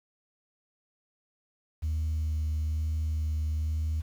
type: tone with vibrato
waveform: sine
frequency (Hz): 77.78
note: D#2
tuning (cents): 0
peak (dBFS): -25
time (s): 1.82-4.02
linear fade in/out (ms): 20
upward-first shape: sine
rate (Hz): 1.1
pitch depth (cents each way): 13
effects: tanh soft clip ceiling -24 dBFS + 9-bit